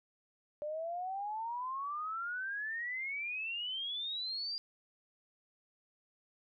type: exponential sweep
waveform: sine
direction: up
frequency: 587.3 to 4823 Hz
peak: -36 dBFS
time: 0.62-4.58 s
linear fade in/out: 0 ms
effects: none